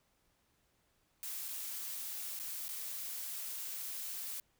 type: noise with dropouts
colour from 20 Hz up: blue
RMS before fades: -42 dBFS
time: 1.23-4.4 s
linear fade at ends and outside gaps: 0 ms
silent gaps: 1.482-1.486 / 2.39-2.398 / 2.682-2.69 s
effects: pink hiss -75 dBFS RMS until 4.59 s